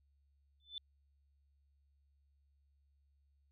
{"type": "tone with exponential growth", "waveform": "sine", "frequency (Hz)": 3520, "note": "A7", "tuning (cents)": 0, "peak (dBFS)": -38, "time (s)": [0.6, 0.78], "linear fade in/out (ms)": 1, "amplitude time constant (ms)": 37, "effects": ["added 70 Hz sine -70 dBFS peak until 3.51 s"]}